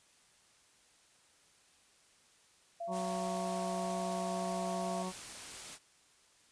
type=tone with vibrato; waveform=sine; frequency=681 Hz; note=F5; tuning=44 cents flat; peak=-37 dBFS; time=2.8-5.03 s; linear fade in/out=10 ms; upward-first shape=sine; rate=17 Hz; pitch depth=8 cents each way
type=harmonic tone; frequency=185 Hz; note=F#3; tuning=in tune; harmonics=1 / 2 / 3 / 4 / 5 / 6; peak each=-39 / -44 / -46 / -48 / -45 / -46 dBFS; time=2.87-5.13 s; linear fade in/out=50 ms
type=noise; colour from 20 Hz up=white; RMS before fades=-46 dBFS; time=2.91-5.79 s; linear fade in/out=50 ms
effects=white hiss -66 dBFS RMS until 6.51 s + resampled to 22050 Hz